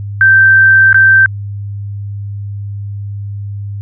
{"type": "tone with dropouts", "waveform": "sine", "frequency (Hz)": 1561, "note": "G6", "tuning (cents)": -8, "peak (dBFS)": -3, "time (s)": [0.21, 1.26], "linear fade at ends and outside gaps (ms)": 1, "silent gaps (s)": [0.929, 0.944], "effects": ["added 101 Hz sine -19 dBFS peak until 3.81 s"]}